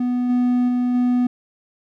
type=tone with level steps; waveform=triangle; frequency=246.9 Hz; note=B3; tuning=in tune; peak=-16 / -13 / -15 / -13 dBFS; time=0-1.27 s; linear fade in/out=5 ms; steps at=0.29 / 0.68 / 0.94 s; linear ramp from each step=10 ms; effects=none